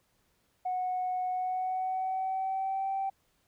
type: tone with pitch glide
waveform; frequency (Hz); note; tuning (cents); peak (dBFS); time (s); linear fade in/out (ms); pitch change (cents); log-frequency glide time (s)
sine; 735 to 776.5; F#5 to G5; -12 to -17; -28; 0.65-3.1; 10; +95; 1.3-2.9
effects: tanh soft clip ceiling -25 dBFS + pink hiss -72 dBFS RMS until 3.47 s